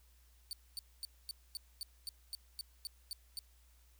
sawtooth tone bursts, 4537 Hz, C#8, 39 cents sharp, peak -37 dBFS, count 12, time 0.51-3.39 s, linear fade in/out 0 ms, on 20 ms, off 240 ms, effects added 60 Hz sine -63 dBFS peak until 3.99 s + white hiss -71 dBFS RMS until 3.99 s

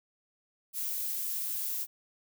violet noise, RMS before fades -34 dBFS, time 0.73-1.87 s, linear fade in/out 50 ms, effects none

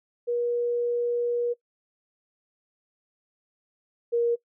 sine tone pair in turn, 479.1 / 471.4 Hz, A#4 / A#4, +47 / +19 cents, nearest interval unison, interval 28 cents, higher first, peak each -23 / -20 dBFS, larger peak second, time 0.27-1.54 / 4.12-4.36 s, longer first, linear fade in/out 20 ms, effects noise-tail reverb RT60 0.1 s tail -20 dB re dry

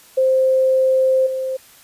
sine tone with level steps, 523.3 Hz, C5, in tune, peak -12 / -20 dBFS, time 0.17-1.57 s, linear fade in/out 10 ms, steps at 1.26 s, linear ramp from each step 10 ms, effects white hiss -47 dBFS RMS until 1.83 s + resampled to 32000 Hz

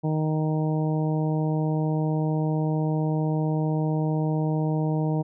harmonic tone, 155.56 Hz, D#3, in tune, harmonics 1 / 2 / 3 / 4 / 5 / 6, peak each -23 / -29 / -33 / -35 / -37 / -39 dBFS, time 0.03-5.23 s, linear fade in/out 20 ms, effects none

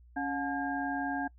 sine tone cluster, 278 / 721 / 861 / 1615 Hz, C#4 / F#5 / A5 / G#6, +5 / -45 / -38 / -49 cents, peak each -34 / -36 / -39 / -37 dBFS, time 0.16-1.28 s, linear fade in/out 10 ms, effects noise-tail reverb RT60 0.1 s tail -24 dB re dry + added 60 Hz sine -54 dBFS peak until 1.38 s

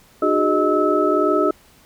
sine tone cluster, 302.5 / 368 / 410 / 620 / 1300 Hz, D#4 / F#4 / G#4 / D#5 / E6, -49 / -9 / -22 / -6 / -24 cents, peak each -21 dBFS, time 0.22-1.51 s, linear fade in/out 5 ms, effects pink hiss -52 dBFS RMS until 1.85 s

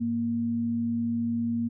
sine tone pair together, 103.83 / 233.6 Hz, G#2 / A#3, 0 / +4 cents, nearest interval octave + major second, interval 1404 cents, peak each -37 / -25 dBFS, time 0-1.69 s, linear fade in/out 20 ms, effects none

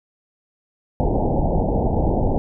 pink low-pass noise, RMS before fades -19 dBFS, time 1-2.38 s, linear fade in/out 0 ms, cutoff 880 Hz, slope 96 dB/octave, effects none

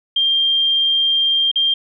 sine tone with dropouts, 3189 Hz, G7, 29 cents sharp, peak -13 dBFS, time 0.16-1.74 s, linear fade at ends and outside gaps 5 ms, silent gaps 1.515-1.557 s, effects none

